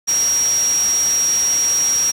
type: tone in noise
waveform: sine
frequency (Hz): 5660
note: F8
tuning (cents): +22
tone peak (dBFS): -14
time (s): 0.07-2.12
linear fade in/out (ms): 20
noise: white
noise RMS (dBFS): -25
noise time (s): 0.07-2.12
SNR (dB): +8
effects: low-pass 12000 Hz 12 dB/octave